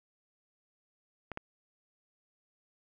clicks, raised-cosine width 0.5 ms, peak -24 / -22 dBFS, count 2, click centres 1.317 / 1.374 s, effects none

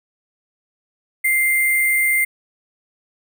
sine tone with sample-and-hold, 2093 Hz, C7, in tune, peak -14 dBFS, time 1.24-2.25 s, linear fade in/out 10 ms, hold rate 11025 Hz, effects none

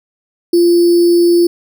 sine tone with sample-and-hold, 345.4 Hz, F4, 19 cents flat, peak -6 dBFS, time 0.53-1.47 s, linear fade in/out 5 ms, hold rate 4900 Hz, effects none

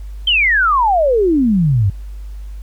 sine exponential sweep, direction down, 3185 to 92.1 Hz, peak -10 dBFS, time 0.27-1.9 s, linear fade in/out 5 ms, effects added 50 Hz sine -26 dBFS peak until 2.62 s + pink hiss -52 dBFS RMS until 2.62 s

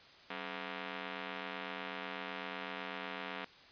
5% pulse ring-modulated tone, 234.8 Hz, A#3, 13 cents sharp, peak -26 dBFS, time 0.3-3.45 s, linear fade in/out 5 ms, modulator 44 Hz, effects white hiss -58 dBFS RMS until 3.71 s + resampled to 11025 Hz

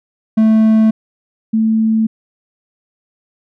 triangle / sine tone pair in turn, 219.7 / 221.2 Hz, A3 / A3, -2 / +9 cents, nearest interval unison, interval 11 cents, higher second, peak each -5 / -10 dBFS, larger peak first, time 0.37-0.91 / 1.53-2.07 s, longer neither, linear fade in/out 10 ms, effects none

